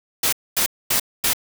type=noise bursts; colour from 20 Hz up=white; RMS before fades=-19 dBFS; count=4; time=0.23-1.334 s; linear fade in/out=5 ms; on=96 ms; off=240 ms; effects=none